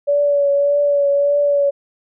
sine tone with vibrato, 571 Hz, D5, 49 cents flat, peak -12 dBFS, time 0.07-1.71 s, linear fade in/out 20 ms, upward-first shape triangle, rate 1.7 Hz, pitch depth 26 cents each way, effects none

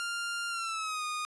sawtooth tone with pitch glide, 1396.9 to 1230.2 Hz, F6 to D#6, 0 to -20 cents, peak -29 dBFS, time 0-1.25 s, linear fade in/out 0 ms, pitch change -220 cents, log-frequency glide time 0.49-1.04 s, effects resampled to 24000 Hz

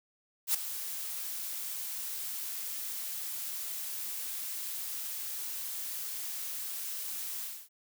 blue noise with ADSR envelope, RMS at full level -25 dBFS, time 0.47-7.69 s, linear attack 74 ms, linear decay 5 ms, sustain -13 dB, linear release 270 ms, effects none

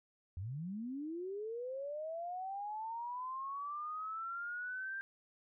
sine linear sweep, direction up, 82.41 to 1592 Hz, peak -39 dBFS, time 0.37-5.01 s, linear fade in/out 0 ms, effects none

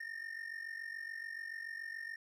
triangle ring-modulated tone, 1821 Hz, A#6, 41 cents flat, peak -37 dBFS, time 0-2.16 s, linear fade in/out 5 ms, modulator 23.5 Hz, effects none

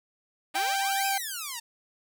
5% pulse exponential two-way sweep, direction up then down, 293.7 to 2589 to 896 Hz, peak -22 dBFS, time 0.54-1.6 s, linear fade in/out 10 ms, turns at 1.06 s
sawtooth tone, 784 Hz, G5, in tune, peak -22 dBFS, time 0.55-1.18 s, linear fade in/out 5 ms
effects none

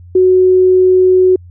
sine tone, 370 Hz, F#4, in tune, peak -5 dBFS, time 0.15-1.36 s, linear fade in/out 5 ms, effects added 88 Hz sine -33 dBFS peak until 1.5 s

